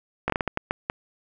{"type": "slowing click train", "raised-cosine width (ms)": 0.5, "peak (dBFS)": -9, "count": 9, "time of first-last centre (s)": [0.28, 0.899], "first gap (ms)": 18, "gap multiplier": 1.4, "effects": []}